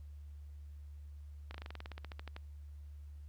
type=slowing click train; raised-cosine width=0.3 ms; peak=-30 dBFS; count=16; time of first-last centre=1.51-2.364 s; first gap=34 ms; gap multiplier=1.07; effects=added 73 Hz sine -47 dBFS peak until 3.28 s + pink hiss -75 dBFS RMS until 3.28 s